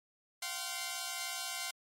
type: chord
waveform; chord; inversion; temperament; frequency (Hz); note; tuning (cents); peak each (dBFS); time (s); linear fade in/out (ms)
5% pulse; F suspended second; none; equal with one note detuned; 698.5 / 764.3 / 1046.5; F5 / G5 / C6; 0 / -44 / 0; -30; 0.42-1.71; 5
effects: MP3 64 kbps